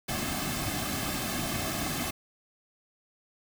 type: noise with comb filter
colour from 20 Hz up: pink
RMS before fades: -32 dBFS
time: 0.08-2.11 s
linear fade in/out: 10 ms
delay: 2.1 ms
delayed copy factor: -0.7
effects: none